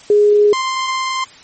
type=tone pair in turn; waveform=sine / sawtooth; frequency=415.3 / 1046.5 Hz; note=G#4 / C6; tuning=0 / 0 cents; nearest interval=octave + major third; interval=1600 cents; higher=second; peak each=-7 / -13 dBFS; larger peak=first; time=0.1-0.53 / 0.53-1.24 s; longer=second; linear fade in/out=2 ms; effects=white hiss -41 dBFS RMS until 1.43 s + MP3 32 kbps